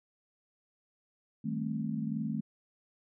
sine chord, A half-diminished seventh, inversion second, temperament just, 158.4 / 198 / 220 / 264 Hz, Eb3 / G3 / A3 / C4, +31 / +18 / 0 / +16 cents, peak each -37 / -40 / -34 / -40 dBFS, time 1.44-2.41 s, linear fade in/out 10 ms, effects none

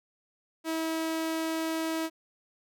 sawtooth tone, 322.8 Hz, E4, 36 cents flat, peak -25 dBFS, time 0.64-2.1 s, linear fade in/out 50 ms, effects none

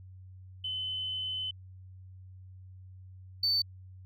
sine tone pair in turn, 3036 / 4534 Hz, F#7 / C#8, +44 / +38 cents, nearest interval perfect fifth, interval 694 cents, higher second, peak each -32 / -23 dBFS, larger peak second, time 0.64-1.51 / 3.43-3.62 s, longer first, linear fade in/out 5 ms, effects tanh soft clip ceiling -23 dBFS + added 93 Hz sine -47 dBFS peak until 4.05 s

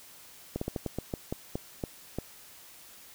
slowing click train, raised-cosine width 2 ms, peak -18 dBFS, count 11, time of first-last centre 0.56-2.186 s, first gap 54 ms, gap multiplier 1.23, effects white hiss -52 dBFS RMS until 3.14 s

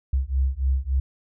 sine beating tone pair, 64.8 / 68.3 Hz, C2 / C#2, -16 / -25 cents, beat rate 3.5 Hz, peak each -23 dBFS, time 0.13-1 s, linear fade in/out 5 ms, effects none

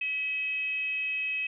sine tone with frequency modulation, 2556 Hz, D#7, 46 cents sharp, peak -28 dBFS, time 0.01-1.47 s, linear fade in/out 5 ms, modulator 576 Hz, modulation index 0.3, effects none

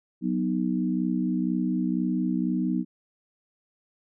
sine chord, B major, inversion second, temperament equal, 185 / 246.9 / 311.1 Hz, F#3 / B3 / D#4, 0 / 0 / 0 cents, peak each -27 / -27 / -29 dBFS, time 0.21-2.85 s, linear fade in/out 50 ms, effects none

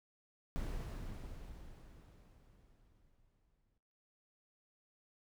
brown noise with exponential decay, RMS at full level -39 dBFS, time 0.56-3.78 s, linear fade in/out 0 ms, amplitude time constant 700 ms, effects noise-tail reverb RT60 0.9 s tail -22 dB re dry

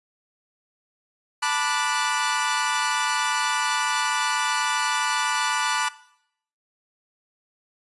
sawtooth chord, B minor seventh, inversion third, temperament equal with one note detuned, 880 / 987.8 / 1174.7 / 1465.5 Hz, A5 / B5 / D6 / F#6, 0 / 0 / 0 / -17 cents, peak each -24 dBFS, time 1.42-5.89 s, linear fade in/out 10 ms, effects noise-tail reverb RT60 0.7 s tail -18 dB re dry + resampled to 24000 Hz

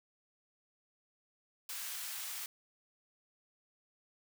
white high-pass noise, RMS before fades -42 dBFS, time 1.69-2.46 s, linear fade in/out 2 ms, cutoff 1100 Hz, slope 12 dB/octave, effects none

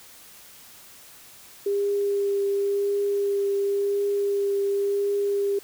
sine tone with vibrato, 401.3 Hz, G4, 41 cents sharp, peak -21 dBFS, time 1.66-5.59 s, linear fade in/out 5 ms, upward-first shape triangle, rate 0.93 Hz, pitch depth 14 cents each way, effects white hiss -48 dBFS RMS until 5.63 s

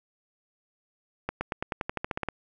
accelerating click train, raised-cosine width 0.5 ms, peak -14 dBFS, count 13, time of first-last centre 1.29-2.287 s, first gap 120 ms, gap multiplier 0.93, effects none

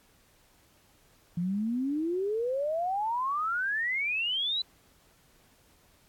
sine exponential sweep, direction up, 168.1 to 4036 Hz, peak -27 dBFS, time 1.37-4.62 s, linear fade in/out 5 ms, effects pink hiss -63 dBFS RMS until 6.08 s + AAC 64 kbps

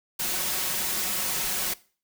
white noise with comb filter, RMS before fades -28 dBFS, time 0.19-1.74 s, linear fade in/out 10 ms, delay 5.4 ms, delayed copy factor +0.65, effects noise-tail reverb RT60 0.4 s tail -20 dB re dry

